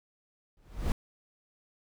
brown noise with exponential growth, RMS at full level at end -24 dBFS, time 0.57-0.92 s, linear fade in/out 1 ms, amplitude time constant 74 ms, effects none

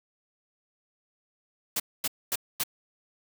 white noise bursts, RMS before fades -28 dBFS, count 4, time 1.76-2.636 s, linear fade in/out 5 ms, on 39 ms, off 240 ms, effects none

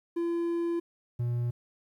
triangle tone pair in turn, 340 / 120.21 Hz, F4 / B2, -46 / -46 cents, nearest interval octave + tritone, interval 1800 cents, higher first, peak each -25 dBFS, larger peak neither, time 0.16-0.8 / 1.19-1.51 s, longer first, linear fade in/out 10 ms, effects 11-bit

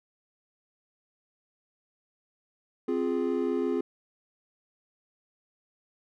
triangle chord, F minor, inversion second, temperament equal, 261.6 / 349.2 / 415.3 Hz, C4 / F4 / Ab4, 0 / 0 / 0 cents, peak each -28 dBFS, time 2.88-3.81 s, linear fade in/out 5 ms, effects none

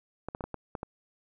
clicks, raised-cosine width 1 ms, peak -21 dBFS, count 7, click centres 0.286 / 0.349 / 0.408 / 0.44 / 0.543 / 0.752 / 0.831 s, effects none

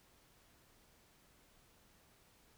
silence, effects pink hiss -68 dBFS RMS until 2.57 s

